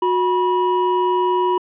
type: tone pair together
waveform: triangle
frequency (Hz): 364.5 / 973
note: F#4 / B5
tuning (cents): -26 / -26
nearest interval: octave + perfect fourth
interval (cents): 1700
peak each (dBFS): -16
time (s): 0.02-1.58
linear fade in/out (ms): 5
effects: resampled to 8000 Hz